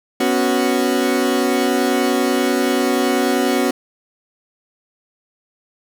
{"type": "chord", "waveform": "30% pulse", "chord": "B suspended second", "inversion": "none", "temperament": "equal", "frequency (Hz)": [246.9, 277.2, 370], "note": ["B3", "C#4", "F#4"], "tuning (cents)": [0, 0, 0], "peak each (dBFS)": -17, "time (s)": [0.2, 3.71], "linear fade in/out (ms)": 5, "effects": []}